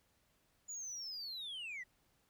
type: linear sweep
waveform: sine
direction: down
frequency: 6980 to 1889 Hz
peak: -40 dBFS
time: 0.68-1.84 s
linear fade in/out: 20 ms
effects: tanh soft clip ceiling -41 dBFS + pink hiss -75 dBFS RMS until 2.29 s